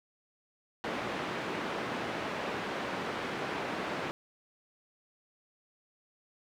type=band-pass noise; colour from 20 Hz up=pink; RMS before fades=-36 dBFS; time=0.84-4.11 s; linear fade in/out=0 ms; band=230 to 2400 Hz; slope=12 dB/octave; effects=none